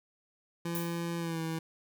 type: tone with pitch glide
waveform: 25% pulse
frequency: 169.6 to 162.41 Hz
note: E3 to E3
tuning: +50 to -25 cents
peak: -29 dBFS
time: 0.65-1.59 s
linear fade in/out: 5 ms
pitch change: -75 cents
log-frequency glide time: 1.18-1.41 s
type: noise with exponential decay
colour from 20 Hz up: violet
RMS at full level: -35 dBFS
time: 0.75-1.07 s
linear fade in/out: 0 ms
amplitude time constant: 69 ms
effects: none